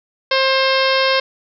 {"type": "harmonic tone", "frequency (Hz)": 531, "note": "C5", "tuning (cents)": 25, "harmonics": [1, 2, 3, 4, 5, 6, 7, 8, 9, 10], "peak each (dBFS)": [-17, -20, -22, -23, -24, -25, -25, -26, -27, -27], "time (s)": [0.31, 1.2], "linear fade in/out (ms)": 5, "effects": []}